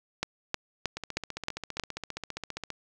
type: two click trains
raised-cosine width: 0.2 ms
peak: -11 / -18 dBFS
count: 6 / 27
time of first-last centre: 0.23-1.797 / 0.97-2.703 s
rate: 3.19 / 15 Hz
effects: none